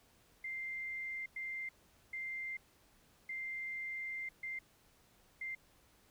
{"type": "tone bursts at uneven times", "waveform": "sine", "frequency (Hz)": 2093, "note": "C7", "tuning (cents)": 0, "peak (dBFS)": -39, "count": 6, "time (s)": [[0.44, 1.26], [1.36, 1.69], [2.13, 2.57], [3.29, 4.29], [4.43, 4.59], [5.41, 5.55]], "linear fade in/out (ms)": 5, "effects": ["pink hiss -68 dBFS RMS until 6.1 s"]}